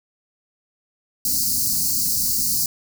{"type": "band-stop noise", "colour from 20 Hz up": "white", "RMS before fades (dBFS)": -21, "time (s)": [1.25, 2.66], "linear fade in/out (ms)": 2, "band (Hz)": [290, 4300], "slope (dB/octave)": 96, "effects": []}